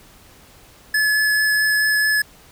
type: tone with vibrato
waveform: square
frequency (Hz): 1714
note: A6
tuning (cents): -46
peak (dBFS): -16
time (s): 0.94-2.22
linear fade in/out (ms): 5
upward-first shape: sine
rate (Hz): 4.6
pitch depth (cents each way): 8
effects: pink hiss -48 dBFS RMS until 2.51 s